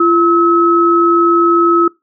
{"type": "tone pair together", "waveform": "sine", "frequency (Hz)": [341.4, 1289], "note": ["F4", "E6"], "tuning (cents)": [-39, -39], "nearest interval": "octave + major seventh", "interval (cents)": 2300, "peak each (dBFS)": -10, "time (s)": [0, 1.88], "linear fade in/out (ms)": 5, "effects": ["noise-tail reverb RT60 0.2 s tail -22 dB re dry"]}